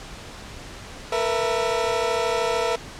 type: tone cluster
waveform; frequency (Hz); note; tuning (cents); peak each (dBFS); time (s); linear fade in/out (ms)
30% pulse; 453.1 / 486.3 / 665; A#4 / B4 / E5; -49 / -27 / +15; -23; 1.12-2.76; 5
effects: pink hiss -39 dBFS RMS until 2.99 s + low-pass 7000 Hz 12 dB/octave